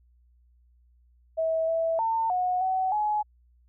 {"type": "tone with pitch steps", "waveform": "sine", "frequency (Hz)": [647, 656, 902, 729, 753, 844], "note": ["E5", "E5", "A5", "F#5", "F#5", "G#5"], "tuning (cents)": [-32, -9, 43, -26, 30, 28], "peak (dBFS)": -23, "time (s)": [1.37, 3.23], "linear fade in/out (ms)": 20, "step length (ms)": 310, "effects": ["added 60 Hz sine -58 dBFS peak until 3.68 s"]}